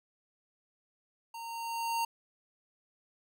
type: tone with level ramp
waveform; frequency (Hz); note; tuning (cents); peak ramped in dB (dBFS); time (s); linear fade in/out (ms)
square; 922; A#5; -19; -42 to -29; 1.34-2.05; 5
effects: none